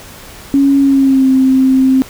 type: tone with pitch glide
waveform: sine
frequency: 277.2 to 262.9 Hz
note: C#4 to C4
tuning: 0 to +8 cents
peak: -6 dBFS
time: 0.54-2.02 s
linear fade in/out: 0 ms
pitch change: -92 cents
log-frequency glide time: 0.8-1.29 s
effects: pink hiss -34 dBFS RMS until 2.09 s